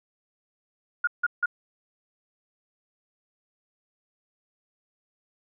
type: tone bursts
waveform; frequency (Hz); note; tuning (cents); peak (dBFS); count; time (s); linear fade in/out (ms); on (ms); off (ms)
sine; 1429; F6; +39; -20; 3; 1.04-1.459; 5; 33; 160
effects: none